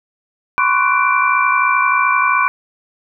sine tone cluster, 1015 / 1085 / 1138 / 1488 / 2352 Hz, B5 / C#6 / C#6 / F#6 / D7, +47 / -37 / +45 / +9 / +2 cents, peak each -18 dBFS, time 0.58-2.48 s, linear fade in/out 0 ms, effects none

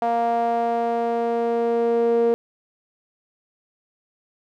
sawtooth tone with band-pass filter sweep, 233.6 Hz, A#3, 4 cents sharp, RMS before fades -21 dBFS, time 0.02-2.34 s, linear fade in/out 0 ms, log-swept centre 730 to 470 Hz, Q 4.3, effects none

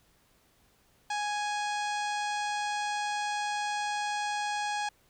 harmonic tone with a mistuned harmonic, 830.6 Hz, G#5, in tune, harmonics 1 / 2 / 3 / 4 / 5 / 6 / 7 / 8 / 9 / 10, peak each -31 / -37 / -41 / -43 / -45 / -47 / -48 / -49 / -50 / -51 dBFS, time 1.1-4.89 s, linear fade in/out 5 ms, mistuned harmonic 5, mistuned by +32 cents, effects pink hiss -66 dBFS RMS until 5.09 s

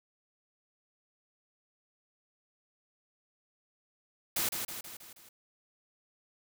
white noise with echo, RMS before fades -31 dBFS, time 4.36-4.49 s, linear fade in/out 5 ms, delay 160 ms, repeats 5, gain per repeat -5 dB, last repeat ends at 5.29 s, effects none

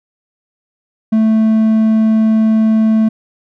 triangle tone, 220 Hz, A3, in tune, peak -6 dBFS, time 1.12-3.09 s, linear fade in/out 10 ms, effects none

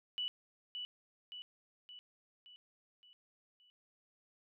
sine tone with echo, 2960 Hz, F#7, in tune, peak -35 dBFS, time 0.18-0.28 s, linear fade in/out 0 ms, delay 570 ms, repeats 6, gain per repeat -5 dB, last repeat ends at 3.7 s, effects none

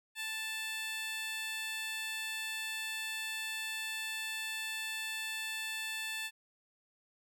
15% pulse tone with high-pass filter, 880 Hz, A5, in tune, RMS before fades -39 dBFS, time 0.15-6.31 s, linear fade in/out 50 ms, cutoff 2000 Hz, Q 0.97, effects none

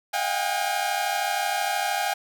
sawtooth tone cluster, 632 / 719 / 779 / 812 Hz, D#5 / F#5 / G5 / G#5, +27 / -50 / -11 / -39 cents, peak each -32 / -25 / -27 / -23 dBFS, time 0.13-2.14 s, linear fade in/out 10 ms, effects none

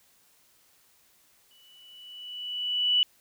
sine tone with exponential growth, 2960 Hz, F#7, in tune, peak -18 dBFS, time 1.51-3.03 s, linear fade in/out 1 ms, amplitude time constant 330 ms, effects white hiss -63 dBFS RMS until 3.2 s

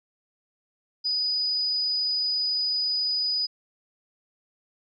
sine tone, 4963 Hz, D#8, 5 cents flat, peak -23 dBFS, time 1.04-3.47 s, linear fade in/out 20 ms, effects none

